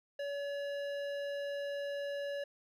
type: tone with hard clipping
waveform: sine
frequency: 568 Hz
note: C#5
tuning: 42 cents sharp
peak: -38 dBFS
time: 0.19-2.44 s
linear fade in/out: 5 ms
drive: 13 dB
effects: none